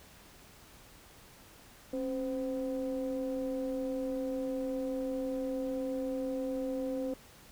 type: ring-modulated tone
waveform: triangle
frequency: 123.47 Hz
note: B2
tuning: in tune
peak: -27 dBFS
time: 1.93-7.14 s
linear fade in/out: 5 ms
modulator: 393 Hz
effects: pink hiss -56 dBFS RMS until 7.51 s